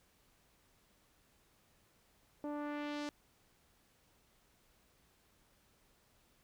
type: tone with low-pass filter sweep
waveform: sawtooth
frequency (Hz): 293.7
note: D4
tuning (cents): 0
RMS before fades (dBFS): -41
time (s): 2.44-3.09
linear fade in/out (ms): 0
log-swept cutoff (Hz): 730 to 6500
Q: 1.2
effects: pink hiss -71 dBFS RMS until 6.43 s